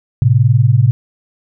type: tone pair together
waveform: sine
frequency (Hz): 110 / 130.81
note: A2 / C3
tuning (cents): 0 / 0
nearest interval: minor third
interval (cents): 300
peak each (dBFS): -10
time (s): 0.22-0.91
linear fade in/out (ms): 0
effects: none